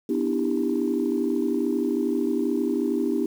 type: chord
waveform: sine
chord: E minor seventh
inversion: second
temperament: just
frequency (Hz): 247.2 / 296.7 / 329.6 / 395.6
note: B3 / D4 / E4 / G4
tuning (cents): +2 / +18 / 0 / +16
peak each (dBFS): -26 / -26 / -27 / -27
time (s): 0.09-3.26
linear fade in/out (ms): 5
effects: tanh soft clip ceiling -13 dBFS + 8-bit